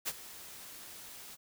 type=noise with ADSR envelope; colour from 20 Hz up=white; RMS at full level=-33 dBFS; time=0.05-1.37 s; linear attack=29 ms; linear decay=43 ms; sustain=-16 dB; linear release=34 ms; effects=none